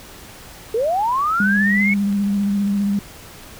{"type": "linear sweep", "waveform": "sine", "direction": "up", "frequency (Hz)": [419.8, 2230], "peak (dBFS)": -16, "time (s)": [0.74, 1.94], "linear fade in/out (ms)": 5}
{"type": "tone with vibrato", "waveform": "sine", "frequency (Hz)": 201.2, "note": "G3", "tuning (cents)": 45, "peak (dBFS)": -16, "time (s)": [1.4, 2.99], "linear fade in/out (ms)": 2, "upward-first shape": "square", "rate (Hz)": 15, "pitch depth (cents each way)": 20}
{"type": "clicks", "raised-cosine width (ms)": 0.2, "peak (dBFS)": -25, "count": 10, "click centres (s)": [1.697, 2.127, 2.24, 2.344, 2.434, 2.677, 2.778, 2.819, 2.934, 3.434]}
{"effects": ["pink hiss -40 dBFS RMS until 3.59 s"]}